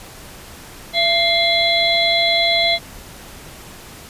harmonic tone with a mistuned harmonic, 676 Hz, E5, 43 cents sharp, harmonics 1 / 3 / 5 / 6, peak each -19 / -19 / -19 / -19 dBFS, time 0.93-2.79 s, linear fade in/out 50 ms, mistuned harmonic 3, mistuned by +64 cents, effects pink hiss -38 dBFS RMS until 4.09 s + resampled to 32000 Hz

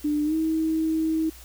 sine tone with pitch glide, 297.5 to 318.9 Hz, D4 to D#4, +22 to +43 cents, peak -21 dBFS, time 0.04-1.3 s, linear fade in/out 10 ms, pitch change +121 cents, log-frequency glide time 0.24-0.35 s, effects added 60 Hz sine -46 dBFS peak until 1.44 s + white hiss -48 dBFS RMS until 1.44 s

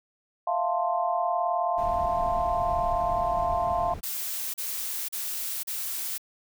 sine chord, F major seventh, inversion third, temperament equal with one note detuned, 659.3 / 698.5 / 886.6 / 1046.5 Hz, E5 / F5 / A5 / C6, 0 / 0 / +13 / 0 cents, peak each -31 / -26 / -32 / -30 dBFS, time 0.47-3.94 s, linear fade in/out 5 ms
brown noise, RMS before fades -36 dBFS, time 1.77-4.01 s, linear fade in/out 20 ms
blue noise bursts, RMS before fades -32 dBFS, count 4, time 4.03-6.181 s, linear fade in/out 10 ms, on 510 ms, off 37 ms
effects none

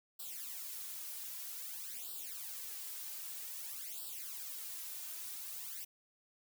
blue noise with flanger, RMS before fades -45 dBFS, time 0.19-5.85 s, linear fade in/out 10 ms, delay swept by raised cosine 0.23 to 3.33 ms, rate 0.52 Hz, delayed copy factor +0.95, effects none

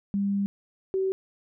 sine tone pair in turn, 199.6 / 381.7 Hz, G3 / G4, +32 / -46 cents, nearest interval major seventh, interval 1122 cents, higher second, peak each -23 / -23 dBFS, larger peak neither, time 0.14-0.46 / 0.94-1.12 s, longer first, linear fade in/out 0 ms, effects none

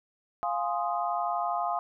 sine chord, F minor seventh, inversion none, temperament equal, 698.5 / 830.6 / 1046.5 / 1244.5 Hz, F5 / Ab5 / C6 / Eb6, 0 / 0 / 0 / 0 cents, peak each -30 / -33 / -34 / -34 dBFS, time 0.43-1.79 s, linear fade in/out 0 ms, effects none

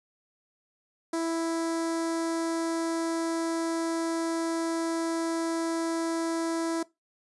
sawtooth tone with notch filter, 330 Hz, E4, 2 cents sharp, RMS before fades -29 dBFS, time 1.13-6.83 s, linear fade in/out 5 ms, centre 2800 Hz, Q 0.87, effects noise-tail reverb RT60 0.2 s tail -20 dB re dry + resampled to 24000 Hz

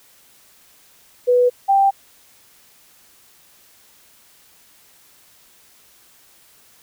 sine tone pair in turn, 492.8 / 786.4 Hz, B4 / G5, -4 / +5 cents, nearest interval minor sixth, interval 809 cents, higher second, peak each -11 dBFS, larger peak neither, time 1.27-1.5 / 1.68-1.91 s, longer neither, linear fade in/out 20 ms, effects white hiss -52 dBFS RMS until 6.82 s

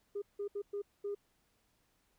sine tone bursts at uneven times, 406 Hz, G#4, 39 cents flat, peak -34 dBFS, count 5, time 0.15-0.22 / 0.39-0.48 / 0.55-0.62 / 0.73-0.82 / 1.04-1.15 s, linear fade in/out 10 ms, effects tanh soft clip ceiling -32 dBFS + pink hiss -75 dBFS RMS until 2.18 s

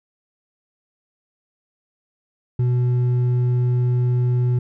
sine tone with hard clipping, 123.47 Hz, B2, in tune, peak -17 dBFS, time 2.59-4.59 s, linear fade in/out 5 ms, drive 4 dB, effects none

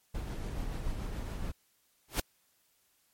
brown noise with tremolo, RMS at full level -35 dBFS, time 0.14-1.52 s, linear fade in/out 10 ms, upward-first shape sine, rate 7 Hz, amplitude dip 30%
pink noise with exponential growth, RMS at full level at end -26 dBFS, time 2.08-2.2 s, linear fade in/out 5 ms, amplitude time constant 26 ms
effects white hiss -71 dBFS RMS until 3.13 s + MP3 64 kbps

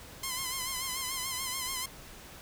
5% pulse tone with vibrato, 1038 Hz, C6, 14 cents flat, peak -21 dBFS, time 0.23-1.86 s, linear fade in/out 5 ms, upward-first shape sine, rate 6.9 Hz, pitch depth 61 cents each way, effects pink hiss -49 dBFS RMS until 2.41 s

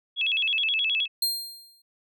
sine tone with vibrato, 2960 Hz, F#7, in tune, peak -22 dBFS, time 0.16-1.08 s, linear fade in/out 50 ms, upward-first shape square, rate 9.5 Hz, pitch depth 210 cents each way
sawtooth tone with exponential decay, 4200 Hz, C8, 6 cents sharp, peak -18 dBFS, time 1.22-1.82 s, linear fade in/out 5 ms, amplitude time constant 130 ms
effects none

